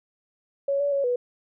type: tone with pitch steps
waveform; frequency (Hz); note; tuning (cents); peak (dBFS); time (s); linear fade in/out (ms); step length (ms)
sine; 557 / 571 / 557 / 490.7; C#5 / D5 / C#5 / B4; +8 / -49 / +8 / -11; -21; 0.68-1.16; 5; 120
effects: none